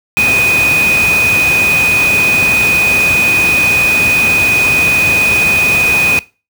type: tone in noise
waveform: sine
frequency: 2489 Hz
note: D#7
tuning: in tune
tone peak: -8 dBFS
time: 0.17-6.19 s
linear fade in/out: 0 ms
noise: pink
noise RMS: -18 dBFS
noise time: 0.17-6.19 s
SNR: +7 dB
effects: noise-tail reverb RT60 0.3 s tail -20 dB re dry + high-pass 80 Hz 12 dB/octave